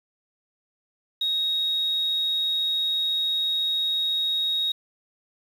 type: tone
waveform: sine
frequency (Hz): 3766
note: A#7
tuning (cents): +17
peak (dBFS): -21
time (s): 1.21-4.72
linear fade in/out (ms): 5
effects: tanh soft clip ceiling -17 dBFS + 8-bit